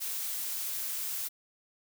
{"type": "noise", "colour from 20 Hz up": "blue", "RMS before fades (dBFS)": -35, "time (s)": [0, 1.29], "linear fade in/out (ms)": 20, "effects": []}